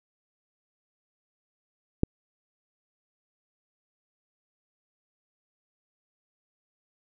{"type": "click", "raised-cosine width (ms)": 3, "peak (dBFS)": -8, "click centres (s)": 2.034, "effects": []}